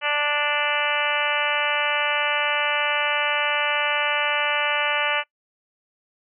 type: harmonic tone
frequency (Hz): 293.7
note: D4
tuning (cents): 0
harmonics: 2 / 3 / 4 / 5 / 6 / 7 / 8 / 9 / 10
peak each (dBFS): -29 / -29 / -29 / -29 / -29 / -29 / -29 / -29 / -29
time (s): 0.01-5.24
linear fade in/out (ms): 50
effects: noise-tail reverb RT60 0.1 s tail -22 dB re dry